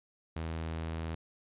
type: tone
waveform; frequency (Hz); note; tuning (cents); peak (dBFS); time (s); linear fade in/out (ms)
sawtooth; 81.1; E2; -28; -31; 0.36-1.15; 5
effects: resampled to 8000 Hz